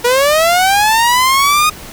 sawtooth linear sweep, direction up, 473.5 to 1244.5 Hz, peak -5 dBFS, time 0.04-1.7 s, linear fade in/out 10 ms, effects pink hiss -32 dBFS RMS until 1.92 s

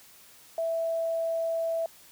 sine tone, 659.3 Hz, E5, in tune, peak -26 dBFS, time 0.58-1.86 s, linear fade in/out 2 ms, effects white hiss -54 dBFS RMS until 2.11 s

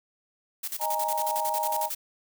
blue noise with tremolo, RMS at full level -32 dBFS, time 0.63-1.95 s, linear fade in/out 10 ms, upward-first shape square, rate 11 Hz, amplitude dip 80%
sine chord, D# suspended fourth, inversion none, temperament just, 622.3 / 829.7 / 933.4 Hz, D#5 / G#5 / A#5, 0 / -2 / +2 cents, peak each -33 / -31 / -28 dBFS, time 0.79-1.9 s, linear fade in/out 50 ms
effects none

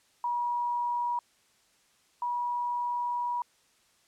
sine tone pair in turn, 962 / 967.1 Hz, B5 / B5, -46 / -37 cents, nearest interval unison, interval 9 cents, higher second, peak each -27 / -28 dBFS, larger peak first, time 0.24-1.19 / 2.22-3.42 s, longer second, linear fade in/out 2 ms, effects white hiss -66 dBFS RMS until 4.07 s + low-pass 9000 Hz 12 dB/octave

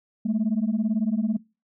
sine beating tone pair, 207.7 / 225.7 Hz, G#3 / A3, 0 / +44 cents, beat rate 18 Hz, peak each -23 / -22 dBFS, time 0.25-1.37 s, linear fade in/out 10 ms, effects noise-tail reverb RT60 0.3 s tail -23 dB re dry + tanh soft clip ceiling -17 dBFS

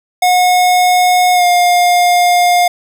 square tone with pitch glide, 725 to 709.3 Hz, F#5 to F5, -35 to +27 cents, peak -8 dBFS, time 0.22-2.68 s, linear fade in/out 5 ms, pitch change -38 cents, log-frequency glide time 1.34-1.44 s, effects none

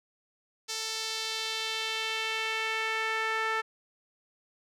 sawtooth tone with band-pass filter sweep, 443 Hz, A4, 12 cents sharp, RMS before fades -32 dBFS, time 0.68-3.62 s, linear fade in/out 20 ms, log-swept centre 5400 to 1600 Hz, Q 1.7, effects none

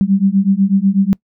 sine beating tone pair, 191.4 / 199.5 Hz, G3 / G3, -41 / +31 cents, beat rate 8.1 Hz, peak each -13 dBFS, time 0.01-1.13 s, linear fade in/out 0 ms, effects noise-tail reverb RT60 0.1 s tail -25 dB re dry

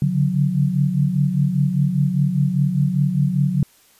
sine tone cluster, 140.2 / 145.2 / 182.9 Hz, C#3 / D3 / F#3, +20 / -19 / -20 cents, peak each -20 dBFS, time 0.02-3.63 s, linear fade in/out 2 ms, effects white hiss -54 dBFS RMS until 3.99 s + resampled to 32000 Hz

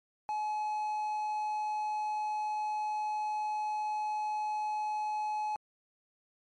triangle tone with quantisation, 850 Hz, G#5, 40 cents sharp, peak -29 dBFS, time 0.29-5.56 s, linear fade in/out 0 ms, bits 9, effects MP3 48 kbps

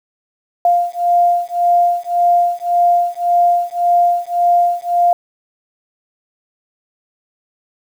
sine beating tone pair, 698.5 / 700.3 Hz, F5 / F5, 0 / +5 cents, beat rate 1.8 Hz, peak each -14 dBFS, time 0.65-5.13 s, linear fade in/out 2 ms, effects 7-bit

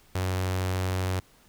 sawtooth tone with notch filter, 92.9 Hz, F#2, 7 cents sharp, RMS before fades -28 dBFS, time 0.15-1.2 s, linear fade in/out 5 ms, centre 220 Hz, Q 1.5, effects pink hiss -59 dBFS RMS until 1.48 s

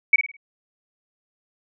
sine tone with echo, 2258 Hz, C#7, 31 cents sharp, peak -9 dBFS, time 0.13-0.16 s, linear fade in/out 5 ms, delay 52 ms, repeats 4, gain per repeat -9 dB, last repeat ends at 0.368 s, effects none

